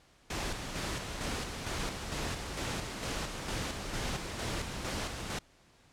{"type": "noise with tremolo", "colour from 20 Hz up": "pink", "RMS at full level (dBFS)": -35, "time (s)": [0.3, 5.39], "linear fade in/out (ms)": 5, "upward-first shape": "square", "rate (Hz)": 2.2, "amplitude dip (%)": 40, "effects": ["pink hiss -63 dBFS RMS until 5.92 s", "low-pass 8000 Hz 12 dB/octave"]}